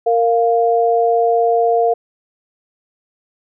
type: tone pair together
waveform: sine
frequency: 462.4 / 698.5 Hz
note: A#4 / F5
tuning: -14 / 0 cents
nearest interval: perfect fifth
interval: 714 cents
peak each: -14 dBFS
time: 0.06-1.94 s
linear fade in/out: 10 ms
effects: none